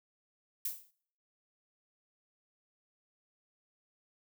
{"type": "noise with exponential decay", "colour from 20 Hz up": "violet", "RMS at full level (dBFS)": -32, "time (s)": [0.65, 0.91], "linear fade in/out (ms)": 5, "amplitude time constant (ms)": 55, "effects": ["noise-tail reverb RT60 0.6 s tail -23 dB re dry"]}